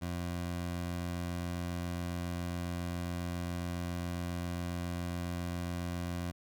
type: tone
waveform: 20% pulse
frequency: 87.31 Hz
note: F2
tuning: in tune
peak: -30 dBFS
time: 0.01-6.32 s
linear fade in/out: 20 ms
effects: none